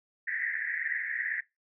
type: band-pass noise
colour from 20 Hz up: white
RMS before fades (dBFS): -33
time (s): 0.27-1.41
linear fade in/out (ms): 10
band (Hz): 1700 to 2000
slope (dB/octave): 96
effects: noise-tail reverb RT60 0.2 s tail -21 dB re dry

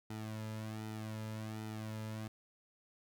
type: tone with flanger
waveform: sawtooth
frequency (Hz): 109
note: A2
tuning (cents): -16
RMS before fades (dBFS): -43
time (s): 0.1-2.28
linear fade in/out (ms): 5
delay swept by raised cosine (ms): 1.8 to 2.7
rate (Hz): 1.3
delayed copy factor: -0.75
effects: none

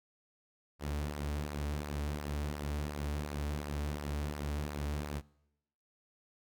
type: tone with flanger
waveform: sawtooth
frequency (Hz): 73.42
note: D2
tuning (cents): 0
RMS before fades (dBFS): -37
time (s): 0.79-5.22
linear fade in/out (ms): 50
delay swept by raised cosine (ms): 0.28 to 6.08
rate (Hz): 2.8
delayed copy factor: -0.5
effects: noise-tail reverb RT60 0.9 s tail -24 dB re dry

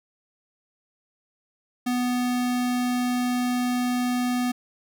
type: tone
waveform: square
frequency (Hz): 247.3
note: B3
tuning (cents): +3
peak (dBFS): -23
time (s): 1.86-4.52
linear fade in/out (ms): 10
effects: none

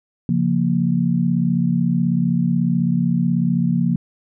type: chord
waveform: sine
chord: Bb minor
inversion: first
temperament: equal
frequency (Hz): 138.59 / 174.61 / 233.1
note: Db3 / F3 / Bb3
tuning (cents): 0 / 0 / 0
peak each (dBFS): -22 / -18 / -20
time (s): 0.29-3.96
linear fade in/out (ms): 2
effects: none

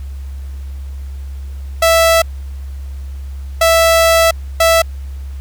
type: tone bursts at uneven times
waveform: sawtooth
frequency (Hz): 659.3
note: E5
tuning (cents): 0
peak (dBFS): -4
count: 3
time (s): 1.82-2.22 / 3.61-4.31 / 4.6-4.82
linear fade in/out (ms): 5
effects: added 68 Hz sine -23 dBFS peak until 5.4 s + pink hiss -47 dBFS RMS until 5.4 s

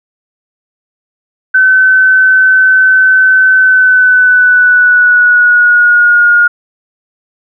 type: tone with pitch glide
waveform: sine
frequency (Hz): 1523 to 1429.2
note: F#6 to F6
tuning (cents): +50 to +40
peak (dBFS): -3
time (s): 1.54-6.48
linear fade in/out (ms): 10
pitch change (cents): -110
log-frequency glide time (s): 3.57-6.3
effects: none

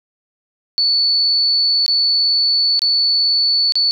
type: tone with dropouts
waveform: sine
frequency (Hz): 4459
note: C#8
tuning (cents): +9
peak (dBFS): -12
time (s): 0.78-3.91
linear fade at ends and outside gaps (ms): 0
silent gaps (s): 1.863-1.88 / 2.793-2.819 / 3.722-3.755
effects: none

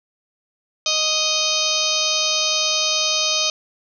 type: harmonic tone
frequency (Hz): 622.3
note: D#5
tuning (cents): 0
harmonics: 1 / 2 / 4 / 5 / 6 / 7 / 8 / 9 / 10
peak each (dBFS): -29 / -30 / -26 / -26 / -24 / -26 / -25 / -30 / -25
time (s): 0.86-3.5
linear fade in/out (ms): 2
effects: none

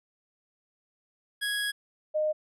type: tone pair in turn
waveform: 25% pulse / sine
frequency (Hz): 1661.2 / 614.2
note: G#6 / D#5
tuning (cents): 0 / -23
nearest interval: octave + perfect fourth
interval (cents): 1723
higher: first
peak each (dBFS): -24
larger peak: neither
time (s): 1.41-1.72 / 2.14-2.33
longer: first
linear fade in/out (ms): 20
effects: resampled to 32000 Hz

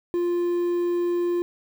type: tone with quantisation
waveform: triangle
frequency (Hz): 349.2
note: F4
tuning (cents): 0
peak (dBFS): -19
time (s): 0.14-1.42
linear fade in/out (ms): 0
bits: 8
effects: none

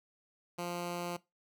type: tone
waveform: 10% pulse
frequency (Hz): 174.61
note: F3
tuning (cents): 0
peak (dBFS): -28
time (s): 0.58-1.17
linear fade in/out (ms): 10
effects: noise-tail reverb RT60 0.2 s tail -19 dB re dry

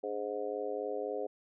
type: harmonic tone with a mistuned harmonic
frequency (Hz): 103.83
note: G#2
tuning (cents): 0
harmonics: 3 / 4 / 5 / 6 / 7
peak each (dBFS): -45 / -37 / -38 / -43 / -44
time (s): 0.03-1.27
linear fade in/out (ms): 10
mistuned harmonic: 3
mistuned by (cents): -93
effects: none

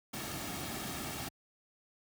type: noise with comb filter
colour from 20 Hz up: pink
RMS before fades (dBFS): -40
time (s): 0.13-1.29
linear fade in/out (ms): 10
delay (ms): 2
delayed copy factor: -0.5
effects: high-pass 60 Hz 12 dB/octave

